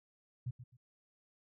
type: tone with echo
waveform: sine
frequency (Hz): 123.47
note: B2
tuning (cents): 0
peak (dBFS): -35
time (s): 0.46-0.51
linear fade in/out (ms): 10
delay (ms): 130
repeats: 2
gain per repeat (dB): -12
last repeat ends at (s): 0.77
effects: none